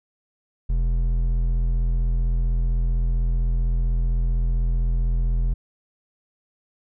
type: tone with hard clipping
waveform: sine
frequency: 42.15 Hz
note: E1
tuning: 39 cents sharp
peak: -20 dBFS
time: 0.69-5.54 s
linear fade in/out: 10 ms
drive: 7 dB
effects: none